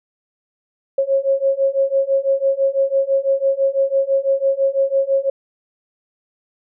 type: beating tone pair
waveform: sine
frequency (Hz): 541 / 547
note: C#5 / C#5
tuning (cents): -42 / -23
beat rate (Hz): 6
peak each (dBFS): -18 / -17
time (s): 0.98-5.3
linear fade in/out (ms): 5
effects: none